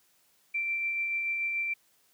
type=tone with tremolo; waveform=sine; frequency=2349 Hz; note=D7; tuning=in tune; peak=-27 dBFS; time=0.54-1.74 s; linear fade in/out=10 ms; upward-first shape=sine; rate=6.9 Hz; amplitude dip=25%; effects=white hiss -67 dBFS RMS until 2.13 s + high-pass 80 Hz 12 dB/octave